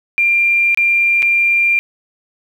sine tone with dropouts, 2384 Hz, D7, 25 cents sharp, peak -10 dBFS, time 0.18-1.79 s, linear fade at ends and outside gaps 0 ms, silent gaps 0.746-0.774 / 1.222-1.227 s, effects 7-bit

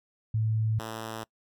sine / 5% pulse tone pair in turn, 110 / 111.34 Hz, A2 / A2, 0 / +21 cents, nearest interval unison, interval 21 cents, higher second, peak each -24 dBFS, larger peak neither, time 0.34-0.79 / 0.79-1.24 s, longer neither, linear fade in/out 5 ms, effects noise-tail reverb RT60 0.1 s tail -23 dB re dry

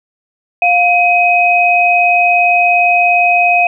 sine tone pair together, 705.7 / 2523 Hz, F5 / D#7, +18 / +23 cents, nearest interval octave + minor seventh, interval 2205 cents, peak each -10 dBFS, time 0.62-3.67 s, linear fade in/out 2 ms, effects none

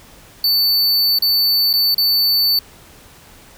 square tone with dropouts, 4500 Hz, C#8, 25 cents sharp, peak -13 dBFS, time 0.44-2.59 s, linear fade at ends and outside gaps 2 ms, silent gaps 1.187-1.222 / 1.73-1.737 / 1.945-1.98 s, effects pink hiss -44 dBFS RMS until 3.57 s

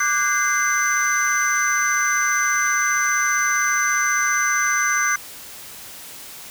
sine tone cluster, 1175 / 1479 / 1614 / 2071 / 6080 Hz, D6 / F#6 / G#6 / C7 / F#8, +1 / -1 / -50 / -18 / +46 cents, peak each -23 dBFS, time 0-5.16 s, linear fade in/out 5 ms, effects tanh soft clip ceiling -8 dBFS + white hiss -38 dBFS RMS until 6.5 s

